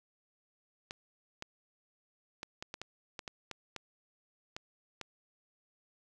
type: clicks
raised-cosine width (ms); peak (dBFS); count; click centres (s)
0.2; -23; 12; 0.909 / 1.424 / 2.431 / 2.625 / 2.741 / 2.816 / 3.192 / 3.278 / 3.513 / 3.763 / 4.565 / 5.013
effects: none